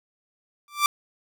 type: tone with exponential growth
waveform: sawtooth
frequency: 1174.7 Hz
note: D6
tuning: in tune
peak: -10 dBFS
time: 0.68-0.86 s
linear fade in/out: 1 ms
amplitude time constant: 37 ms
effects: none